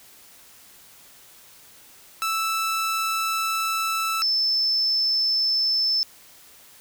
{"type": "tone pair in turn", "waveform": ["sawtooth", "sine"], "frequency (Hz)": [1318.5, 5274], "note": ["E6", "E8"], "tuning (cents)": [0, 0], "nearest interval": "2 octaves", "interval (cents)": 2400, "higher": "second", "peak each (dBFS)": -19, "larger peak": "neither", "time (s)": [[2.22, 4.22], [4.22, 6.03]], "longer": "first", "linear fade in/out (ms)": 0, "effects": ["white hiss -50 dBFS RMS until 6.8 s"]}